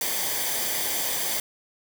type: noise with comb filter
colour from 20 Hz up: white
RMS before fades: -27 dBFS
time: 0.01-1.4 s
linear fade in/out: 2 ms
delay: 0.74 ms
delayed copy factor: -0.6
effects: none